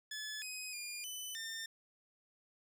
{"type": "tone with pitch steps", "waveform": "15% pulse", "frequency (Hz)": [1720, 2518, 2414, 3007, 1805], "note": ["A6", "D#7", "D7", "F#7", "A6"], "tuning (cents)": [-40, 20, 47, 27, 44], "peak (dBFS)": -35, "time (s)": [0.11, 1.66], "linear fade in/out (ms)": 5, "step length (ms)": 310, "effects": []}